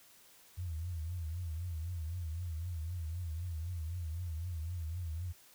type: tone with vibrato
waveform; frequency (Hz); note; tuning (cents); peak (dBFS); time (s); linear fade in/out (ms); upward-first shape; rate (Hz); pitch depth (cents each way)
sine; 83.9; E2; +31; -36; 0.57-5.33; 20; triangle; 3.9; 160
effects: white hiss -61 dBFS RMS until 5.54 s